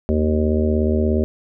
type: harmonic tone with a mistuned harmonic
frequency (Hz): 76.9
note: D#2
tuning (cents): -20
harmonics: 1 / 3 / 4 / 5 / 6 / 7 / 8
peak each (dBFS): -19 / -20 / -31 / -22 / -31 / -28 / -28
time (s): 0.09-1.24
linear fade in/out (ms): 0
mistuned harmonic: 1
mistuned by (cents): +59
effects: none